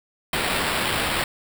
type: noise with sample-and-hold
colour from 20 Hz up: blue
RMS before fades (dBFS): -24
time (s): 0.33-1.24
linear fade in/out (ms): 2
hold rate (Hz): 6300
effects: none